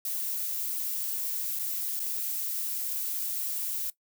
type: noise with dropouts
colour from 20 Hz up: violet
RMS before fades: -32 dBFS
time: 0.05-3.9 s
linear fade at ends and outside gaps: 2 ms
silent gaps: 1.59-1.594 / 1.995-2.001 s
effects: noise-tail reverb RT60 0.1 s tail -18 dB re dry